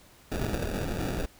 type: noise with sample-and-hold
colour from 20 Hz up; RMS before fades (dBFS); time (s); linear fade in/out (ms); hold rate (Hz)
pink; -31; 0.31-1.26; 10; 1050
effects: pink hiss -56 dBFS RMS until 1.39 s